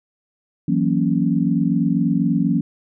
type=chord; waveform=sine; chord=F# dominant seventh; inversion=third; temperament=equal; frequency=164.81 / 185 / 233.1 / 277.2 Hz; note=E3 / F#3 / A#3 / C#4; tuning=0 / 0 / 0 / 0 cents; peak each=-21 dBFS; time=0.68-2.61 s; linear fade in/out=5 ms; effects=none